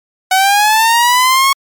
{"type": "linear sweep", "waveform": "sawtooth", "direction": "up", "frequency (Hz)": [744, 1104], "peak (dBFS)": -4, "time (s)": [0.31, 1.53], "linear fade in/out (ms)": 5, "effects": ["MP3 96 kbps"]}